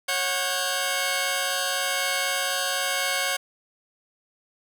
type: tone cluster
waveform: 10% pulse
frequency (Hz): 550 / 733 / 1586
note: C#5 / F#5 / G6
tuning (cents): -14 / -16 / +20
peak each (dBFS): -20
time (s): 0.08-3.37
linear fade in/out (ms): 10
effects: none